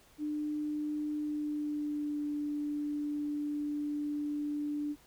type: tone with pitch glide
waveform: sine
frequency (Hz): 299.8 to 294.3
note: D4 to D4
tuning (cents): +36 to +4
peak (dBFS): -32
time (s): 0.18-4.96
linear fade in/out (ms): 50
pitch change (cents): -32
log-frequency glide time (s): 1.14-2.26
effects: pink hiss -62 dBFS RMS until 5.06 s